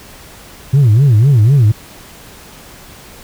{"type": "tone with vibrato", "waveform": "sine", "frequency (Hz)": 122.9, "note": "B2", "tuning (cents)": -8, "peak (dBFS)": -3, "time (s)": [0.73, 1.72], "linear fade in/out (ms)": 10, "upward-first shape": "sine", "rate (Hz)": 4, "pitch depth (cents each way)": 290, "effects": ["tanh soft clip ceiling -4 dBFS", "pink hiss -37 dBFS RMS until 3.23 s"]}